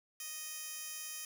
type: tone with high-pass filter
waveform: 15% pulse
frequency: 622.3 Hz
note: D#5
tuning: in tune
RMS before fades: -44 dBFS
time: 0.2-1.25 s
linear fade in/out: 2 ms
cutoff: 5100 Hz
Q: 0.56
effects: none